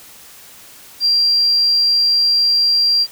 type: tone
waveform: sine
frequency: 4746 Hz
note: D8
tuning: 17 cents sharp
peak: -11 dBFS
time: 1-3.07 s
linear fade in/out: 50 ms
effects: white hiss -41 dBFS RMS until 3.11 s